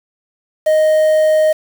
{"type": "tone with quantisation", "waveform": "triangle", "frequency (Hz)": 622.3, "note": "D#5", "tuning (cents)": 0, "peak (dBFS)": -7, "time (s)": [0.66, 1.53], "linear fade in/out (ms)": 10, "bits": 5, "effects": []}